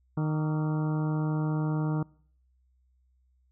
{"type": "harmonic tone with a mistuned harmonic", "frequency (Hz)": 154.1, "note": "D#3", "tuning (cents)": -16, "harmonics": [1, 2, 3, 4, 5, 6, 7, 8, 9], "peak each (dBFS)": [-26, -33, -41, -44, -45, -44, -46, -49, -48], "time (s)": [0.17, 2.03], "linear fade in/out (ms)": 5, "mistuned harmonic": 7, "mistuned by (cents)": 90, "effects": ["noise-tail reverb RT60 0.6 s tail -25 dB re dry", "added 63 Hz sine -64 dBFS peak until 3.51 s"]}